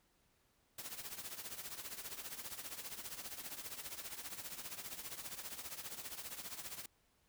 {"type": "noise with tremolo", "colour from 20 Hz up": "white", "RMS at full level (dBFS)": -44, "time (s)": [0.78, 6.86], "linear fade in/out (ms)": 5, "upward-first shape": "triangle", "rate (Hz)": 15, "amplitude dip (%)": 80, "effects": ["pink hiss -75 dBFS RMS until 7.28 s"]}